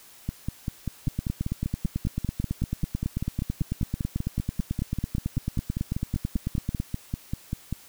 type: two click trains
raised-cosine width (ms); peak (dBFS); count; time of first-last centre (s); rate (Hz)
5; -14 / -15; 53 / 39; 1.08-6.801 / 0.29-7.726; 9.09 / 5.11
effects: white hiss -51 dBFS RMS until 7.88 s